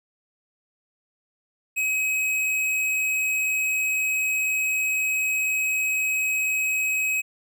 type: tone with hard clipping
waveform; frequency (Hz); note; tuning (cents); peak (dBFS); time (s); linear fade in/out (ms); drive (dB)
sine; 2543; D#7; +37; -23; 1.76-7.22; 20; 12
effects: none